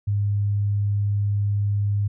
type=tone; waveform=sine; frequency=102 Hz; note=G#2; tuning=31 cents flat; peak=-19 dBFS; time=0.07-2.08 s; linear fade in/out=10 ms; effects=none